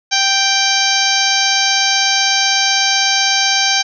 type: harmonic tone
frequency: 784 Hz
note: G5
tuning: in tune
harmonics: 1 / 2 / 3 / 4 / 5 / 6 / 7 / 8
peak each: -20 / -20 / -20 / -20 / -20 / -20 / -20 / -20 dBFS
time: 0.11-3.83 s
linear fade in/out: 20 ms
effects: none